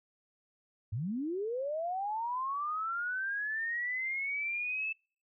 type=linear sweep; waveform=sine; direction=up; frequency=92.5 to 2637 Hz; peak=-32 dBFS; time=0.92-4.93 s; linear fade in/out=10 ms; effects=noise-tail reverb RT60 0.4 s tail -26 dB re dry